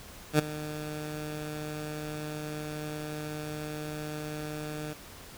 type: tone with ADSR envelope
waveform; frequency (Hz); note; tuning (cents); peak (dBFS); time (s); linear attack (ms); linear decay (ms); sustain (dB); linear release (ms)
15% pulse; 151.6; D#3; -45; -12; 0.33-4.94; 60; 10; -17; 15
effects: pink hiss -48 dBFS RMS until 5.37 s